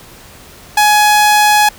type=tone; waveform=sawtooth; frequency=840 Hz; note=G#5; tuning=19 cents sharp; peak=-3 dBFS; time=0.77-1.69 s; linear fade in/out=5 ms; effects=pink hiss -38 dBFS RMS until 1.78 s